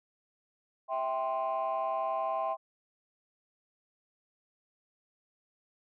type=chord; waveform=sine; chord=C major; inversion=first; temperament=just; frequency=654.1 / 784.9 / 1046.5 Hz; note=E5 / G5 / C6; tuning=-14 / +2 / 0 cents; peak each=-32 / -33 / -33 dBFS; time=0.88-2.57 s; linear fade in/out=50 ms; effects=tanh soft clip ceiling -24 dBFS